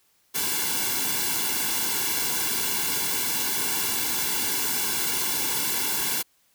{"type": "noise with comb filter", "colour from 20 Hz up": "white", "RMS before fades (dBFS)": -26, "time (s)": [0.34, 6.23], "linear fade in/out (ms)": 20, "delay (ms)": 1.6, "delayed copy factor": -0.95, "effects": ["white hiss -65 dBFS RMS until 6.54 s"]}